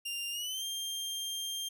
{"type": "tone with pitch glide", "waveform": "sawtooth", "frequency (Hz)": [2794, 3191], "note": ["F7", "G7"], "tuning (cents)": [0, 30], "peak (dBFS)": -32, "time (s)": [0.05, 1.69], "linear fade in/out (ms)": 10, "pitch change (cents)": 230, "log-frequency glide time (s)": [0.31, 0.64], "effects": []}